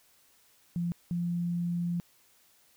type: tone pair in turn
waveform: sine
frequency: 172.4 / 173.18 Hz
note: F3 / F3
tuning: -22 / -14 cents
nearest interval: unison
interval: 8 cents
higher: second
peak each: -28 dBFS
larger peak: neither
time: 0.76-0.92 / 1.11-2 s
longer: second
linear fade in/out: 0 ms
effects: white hiss -64 dBFS RMS until 2.76 s